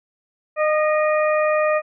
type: harmonic tone with a mistuned harmonic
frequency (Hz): 612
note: D#5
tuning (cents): -29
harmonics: 1 / 2 / 3 / 4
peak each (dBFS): -17 / -23 / -27 / -29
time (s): 0.56-1.82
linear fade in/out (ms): 50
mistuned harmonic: 3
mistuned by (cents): +35
effects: none